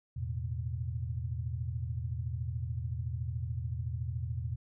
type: chord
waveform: sine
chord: E suspended fourth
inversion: none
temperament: just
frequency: 82.41 / 109.88 / 123.61 Hz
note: E2 / A2 / B2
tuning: 0 / -2 / +2 cents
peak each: -37 / -38 / -37 dBFS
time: 0.16-4.56 s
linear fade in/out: 10 ms
effects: none